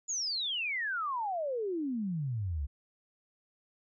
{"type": "exponential sweep", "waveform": "sine", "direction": "down", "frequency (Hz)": [7020, 65.41], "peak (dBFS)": -31, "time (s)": [0.08, 2.67], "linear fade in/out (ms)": 20, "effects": []}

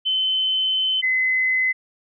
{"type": "tone pair in turn", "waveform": "sine", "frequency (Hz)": [3058, 2036], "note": ["G7", "C7"], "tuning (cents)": [-44, -48], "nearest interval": "perfect fifth", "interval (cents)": 704, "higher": "first", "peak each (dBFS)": [-18, -17], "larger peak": "second", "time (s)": [[0.05, 1.02], [1.02, 1.73]], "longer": "first", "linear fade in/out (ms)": 20, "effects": []}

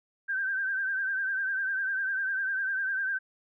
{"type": "tone with vibrato", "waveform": "sine", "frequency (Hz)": 1568, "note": "G6", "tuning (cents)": 0, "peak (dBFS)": -27, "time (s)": [0.28, 3.19], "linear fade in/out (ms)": 20, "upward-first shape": "triangle", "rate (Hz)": 10, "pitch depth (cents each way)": 70, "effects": []}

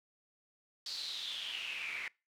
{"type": "noise with band-pass filter sweep", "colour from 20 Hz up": "pink", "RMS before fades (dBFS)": -41, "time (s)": [0.86, 2.08], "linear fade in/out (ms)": 2, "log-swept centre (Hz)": [4600, 2100], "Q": 7.6, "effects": ["noise-tail reverb RT60 0.3 s tail -25 dB re dry"]}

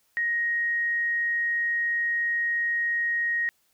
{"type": "tone", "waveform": "sine", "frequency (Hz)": 1877, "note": "A#6", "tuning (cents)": 11, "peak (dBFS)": -23, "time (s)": [0.17, 3.49], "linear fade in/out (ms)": 0, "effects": ["white hiss -68 dBFS RMS until 3.73 s"]}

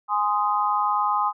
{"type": "chord", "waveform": "sine", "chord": "Ab major", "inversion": "none", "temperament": "just", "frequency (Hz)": [830.6, 1038.3, 1245.9], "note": ["Ab5", "C6", "Eb6"], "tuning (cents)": [0, -14, 2], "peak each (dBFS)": -24, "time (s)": [0.08, 1.33], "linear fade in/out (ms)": 50, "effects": []}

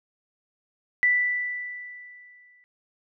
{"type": "tone with exponential decay", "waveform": "sine", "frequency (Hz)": 1975.5, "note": "B6", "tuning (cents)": 0, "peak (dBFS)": -16, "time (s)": [1.03, 2.64], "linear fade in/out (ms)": 0, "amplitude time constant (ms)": 350, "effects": []}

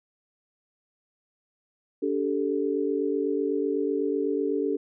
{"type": "chord", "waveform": "sine", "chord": "D suspended fourth", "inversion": "none", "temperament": "equal with one note detuned", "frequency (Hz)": [287.8, 392, 440], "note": ["D4", "G4", "A4"], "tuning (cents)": [-35, 0, 0], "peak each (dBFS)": -28, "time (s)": [2.02, 4.77], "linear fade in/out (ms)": 10, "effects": []}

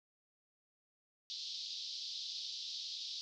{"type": "band-pass noise", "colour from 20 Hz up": "pink", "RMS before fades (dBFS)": -44, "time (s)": [1.3, 3.21], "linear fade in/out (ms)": 0, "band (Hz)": [3500, 5200], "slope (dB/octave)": 48, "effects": []}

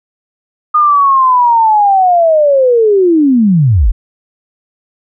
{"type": "linear sweep", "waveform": "sine", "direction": "down", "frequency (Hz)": [1230, 34.29], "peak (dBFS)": -5, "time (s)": [0.74, 3.92], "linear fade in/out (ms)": 10, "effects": []}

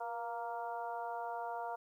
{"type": "harmonic tone with a mistuned harmonic", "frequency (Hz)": 233.1, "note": "A#3", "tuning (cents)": 0, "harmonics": [2, 3, 4, 5, 6], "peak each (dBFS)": [-47, -41, -42, -52, -50], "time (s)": [0, 1.76], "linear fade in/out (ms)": 10, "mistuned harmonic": 2, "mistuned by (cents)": 35, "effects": ["12-bit"]}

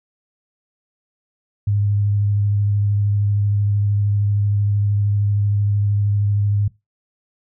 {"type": "tone with vibrato", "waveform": "sine", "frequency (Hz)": 102.3, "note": "G#2", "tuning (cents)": -26, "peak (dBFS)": -15, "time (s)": [1.67, 6.68], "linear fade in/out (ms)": 5, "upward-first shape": "sine", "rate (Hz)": 13, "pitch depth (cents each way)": 15, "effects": ["noise-tail reverb RT60 0.2 s tail -19 dB re dry"]}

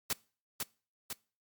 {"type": "noise with echo", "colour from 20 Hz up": "white", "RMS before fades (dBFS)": -31, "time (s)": [0.1, 0.13], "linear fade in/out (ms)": 2, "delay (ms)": 500, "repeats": 2, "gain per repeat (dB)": -4, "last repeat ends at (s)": 1.13, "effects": ["noise-tail reverb RT60 0.4 s tail -24 dB re dry", "MP3 96 kbps"]}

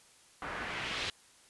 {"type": "noise with low-pass filter sweep", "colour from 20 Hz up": "white", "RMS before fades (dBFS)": -38, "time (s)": [0.42, 1.1], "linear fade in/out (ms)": 2, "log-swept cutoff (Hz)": [1300, 3800], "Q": 1.5, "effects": ["white hiss -61 dBFS RMS until 1.49 s", "resampled to 24000 Hz"]}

